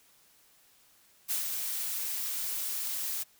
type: noise with ADSR envelope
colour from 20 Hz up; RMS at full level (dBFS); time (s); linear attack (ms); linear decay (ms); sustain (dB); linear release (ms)
blue; -30; 1.28-3.24; 31; 130; -4; 19
effects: white hiss -63 dBFS RMS until 3.39 s